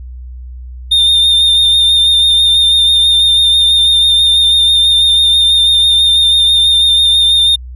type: tone with vibrato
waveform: triangle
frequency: 3635 Hz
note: A#7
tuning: 44 cents flat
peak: -5 dBFS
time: 0.91-7.56 s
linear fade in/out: 10 ms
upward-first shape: triangle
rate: 6.1 Hz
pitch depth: 29 cents each way
effects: added 62 Hz sine -25 dBFS peak until 7.75 s